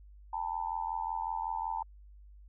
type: tone with amplitude modulation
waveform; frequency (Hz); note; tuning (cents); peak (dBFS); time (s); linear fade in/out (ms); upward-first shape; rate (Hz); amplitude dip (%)
sine; 891; A5; +22; -28; 0.33-1.83; 5; sine; 85.4; 100
effects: added 50 Hz sine -51 dBFS peak until 2.48 s